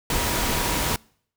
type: tone in noise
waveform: sine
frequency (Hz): 956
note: A#5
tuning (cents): +43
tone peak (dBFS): -33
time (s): 0.1-0.96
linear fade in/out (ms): 2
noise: pink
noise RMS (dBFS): -24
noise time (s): 0.1-0.96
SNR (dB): -12
effects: noise-tail reverb RT60 0.6 s tail -26 dB re dry